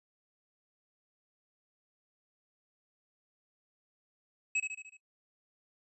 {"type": "tone with echo", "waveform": "square", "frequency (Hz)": 2569, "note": "E7", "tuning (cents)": -45, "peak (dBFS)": -29, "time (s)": [4.55, 4.6], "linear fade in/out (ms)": 5, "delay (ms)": 74, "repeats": 5, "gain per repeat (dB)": -5, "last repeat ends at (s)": 4.97, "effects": ["noise-tail reverb RT60 0.1 s tail -21 dB re dry", "resampled to 24000 Hz"]}